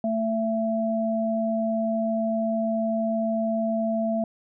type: tone pair together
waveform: sine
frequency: 223.3 / 668.1 Hz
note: A3 / E5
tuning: +26 / +23 cents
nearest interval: octave + perfect fifth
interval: 1897 cents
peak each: -25 dBFS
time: 0.04-4.24 s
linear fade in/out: 2 ms
effects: none